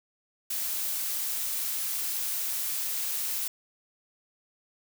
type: noise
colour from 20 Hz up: blue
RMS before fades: -31 dBFS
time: 0.5-3.48 s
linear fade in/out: 5 ms
effects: none